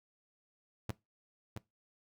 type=tone with echo; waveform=sawtooth; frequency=107.6 Hz; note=A2; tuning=38 cents flat; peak=-30 dBFS; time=0.89-0.91 s; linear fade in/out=0 ms; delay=670 ms; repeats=1; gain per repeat=-6 dB; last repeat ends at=1.58 s; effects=noise-tail reverb RT60 0.2 s tail -20 dB re dry